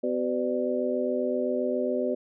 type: harmonic tone with a mistuned harmonic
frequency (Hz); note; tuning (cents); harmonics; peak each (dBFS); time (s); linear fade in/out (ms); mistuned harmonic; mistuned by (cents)
126.4; B2; +41; 2 / 3 / 4 / 5; -30 / -30 / -30 / -30; 0.03-2.15; 10; 5; -110
effects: none